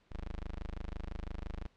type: tone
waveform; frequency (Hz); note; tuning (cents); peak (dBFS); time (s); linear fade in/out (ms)
20% pulse; 25.91; G#0; -3; -34; 0.11-1.67; 10
effects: pink hiss -70 dBFS RMS until 1.76 s + low-pass 4000 Hz 12 dB/octave